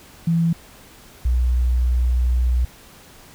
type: tone pair in turn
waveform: sine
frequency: 166.9 / 61.48 Hz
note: E3 / B1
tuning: +22 / -7 cents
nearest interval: octave + perfect fourth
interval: 1729 cents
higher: first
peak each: -15 dBFS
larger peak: neither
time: 0.27-0.53 / 1.25-2.65 s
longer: second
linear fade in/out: 5 ms
effects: pink hiss -46 dBFS RMS until 3.34 s